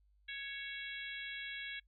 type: harmonic tone with a mistuned harmonic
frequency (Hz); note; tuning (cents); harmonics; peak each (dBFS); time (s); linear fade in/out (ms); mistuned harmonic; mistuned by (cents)
555; C#5; +2; 3 / 4 / 5 / 6 / 7; -46 / -46 / -51 / -48 / -52; 0.28-1.8; 10; 5; -36
effects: noise-tail reverb RT60 0.1 s tail -24 dB re dry + added 50 Hz sine -67 dBFS peak until 1.87 s